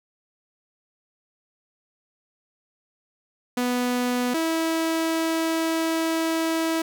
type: tone pair in turn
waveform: sawtooth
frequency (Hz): 246.9 / 325.4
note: B3 / E4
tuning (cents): 0 / -22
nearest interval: perfect fourth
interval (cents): 478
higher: second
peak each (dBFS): -18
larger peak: neither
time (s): 3.57-4.34 / 4.34-6.82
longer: second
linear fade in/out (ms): 5
effects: none